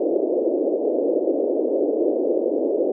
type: band-pass noise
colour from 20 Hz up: pink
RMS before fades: -21 dBFS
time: 0-2.92 s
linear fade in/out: 5 ms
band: 300 to 580 Hz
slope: 48 dB/octave
effects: none